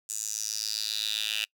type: tone with high-pass filter sweep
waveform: 10% pulse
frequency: 107.5 Hz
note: A2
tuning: 40 cents flat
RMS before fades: -32 dBFS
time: 0.09-1.45 s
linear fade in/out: 10 ms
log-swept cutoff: 7400 to 2900 Hz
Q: 4.7
effects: noise-tail reverb RT60 0.1 s tail -26 dB re dry